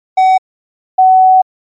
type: tone pair in turn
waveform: triangle / sine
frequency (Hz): 753 / 750.3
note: F#5 / F#5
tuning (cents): +30 / +24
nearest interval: unison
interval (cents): 6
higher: first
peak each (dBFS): -3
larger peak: neither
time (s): 0.17-0.38 / 0.98-1.42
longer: second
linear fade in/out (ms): 10
effects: MP3 32 kbps